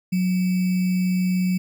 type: tone with sample-and-hold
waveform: sine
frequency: 183.1 Hz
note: F#3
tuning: 18 cents flat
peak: -18 dBFS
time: 0.12-1.58 s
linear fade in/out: 10 ms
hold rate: 2450 Hz
effects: none